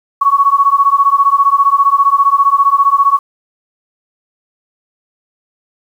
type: beating tone pair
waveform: sine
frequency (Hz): 1108.7 / 1123.7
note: C#6 / C#6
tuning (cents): 0 / +23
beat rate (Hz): 15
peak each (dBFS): -10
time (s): 0.21-3.19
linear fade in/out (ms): 10
effects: 7-bit